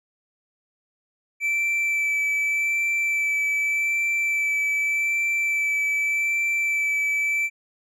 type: tone with vibrato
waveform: triangle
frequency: 2322 Hz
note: D7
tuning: 20 cents flat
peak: -19 dBFS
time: 1.4-7.5 s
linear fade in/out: 50 ms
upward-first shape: sine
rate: 0.84 Hz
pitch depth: 14 cents each way
effects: none